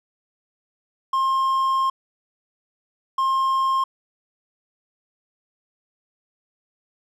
triangle tone bursts at uneven times, 1064 Hz, C6, 29 cents sharp, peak -16 dBFS, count 2, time 1.13-1.9 / 3.18-3.84 s, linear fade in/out 5 ms, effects none

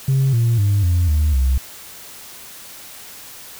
sine tone with pitch steps, 134.7 / 116.59 / 100.91 / 87.34 / 75.6 / 65.43 Hz, C#3 / A#2 / G#2 / F2 / D#2 / C2, -49 / +1 / -49 / +1 / -49 / +1 cents, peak -11 dBFS, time 0.08-1.58 s, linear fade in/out 5 ms, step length 250 ms, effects tanh soft clip ceiling -11 dBFS + white hiss -38 dBFS RMS until 3.59 s

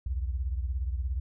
sine beating tone pair, 61.74 / 78.74 Hz, B1 / D#2, 0 / +21 cents, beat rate 17 Hz, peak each -29 / -35 dBFS, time 0.06-1.2 s, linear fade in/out 5 ms, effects none

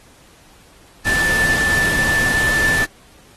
sine tone in noise, 1760 Hz, A6, in tune, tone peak -15 dBFS, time 1.05-2.86 s, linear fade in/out 20 ms, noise pink, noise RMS -23 dBFS, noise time 1.05-2.86 s, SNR +5 dB, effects pink hiss -49 dBFS RMS until 3.36 s + AAC 32 kbps

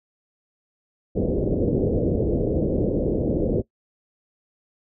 white low-pass noise, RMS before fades -22 dBFS, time 1.15-3.62 s, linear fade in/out 20 ms, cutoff 530 Hz, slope 48 dB/octave, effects noise-tail reverb RT60 0.1 s tail -19 dB re dry

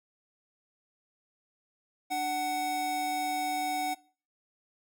square tone pair together, 296.3 / 746 Hz, D4 / F#5, +15 / +14 cents, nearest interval octave + major third, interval 1599 cents, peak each -39 / -30 dBFS, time 2.1-3.95 s, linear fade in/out 20 ms, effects noise-tail reverb RT60 0.4 s tail -21 dB re dry

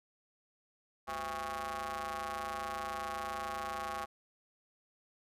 sawtooth ring-modulated tone, 149.8 Hz, D3, 35 cents sharp, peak -30 dBFS, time 1.07-4.06 s, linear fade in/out 20 ms, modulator 960 Hz, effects resampled to 32000 Hz

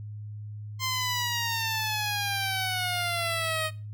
10% pulse exponential sweep, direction down, 1050 to 622.3 Hz, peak -19 dBFS, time 0.79-3.71 s, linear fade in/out 50 ms, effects noise-tail reverb RT60 0.3 s tail -18 dB re dry + added 105 Hz sine -36 dBFS peak until 3.93 s

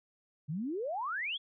sine exponential sweep, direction up, 138.59 to 3487 Hz, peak -33 dBFS, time 0.48-1.38 s, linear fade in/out 20 ms, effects none

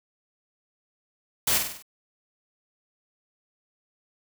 white noise with echo, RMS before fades -23 dBFS, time 1.47-1.58 s, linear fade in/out 5 ms, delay 49 ms, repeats 5, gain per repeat -5 dB, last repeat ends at 1.825 s, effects none

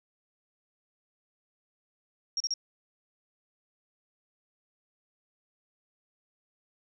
sine tone bursts, 5588 Hz, F8, in tune, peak -27 dBFS, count 3, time 2.37-2.539 s, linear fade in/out 2 ms, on 33 ms, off 35 ms, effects none

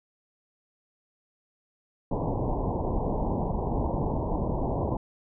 pink low-pass noise, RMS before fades -28 dBFS, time 2.11-4.97 s, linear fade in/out 5 ms, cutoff 1000 Hz, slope 96 dB/octave, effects none

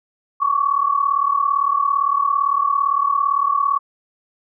sine tone pair together, 1105.3 / 1143 Hz, C#6 / D6, -5 / -47 cents, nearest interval minor second, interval 58 cents, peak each -18 dBFS, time 0.4-3.79 s, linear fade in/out 20 ms, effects none

